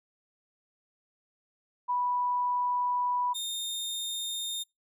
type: tone pair in turn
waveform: sine / sawtooth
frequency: 984 / 3655 Hz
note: B5 / A#7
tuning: -7 / -35 cents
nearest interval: octave + major seventh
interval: 2272 cents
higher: second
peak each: -26 / -29 dBFS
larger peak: first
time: 1.88-3.34 / 3.34-4.64 s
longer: first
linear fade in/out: 20 ms
effects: noise-tail reverb RT60 0.2 s tail -25 dB re dry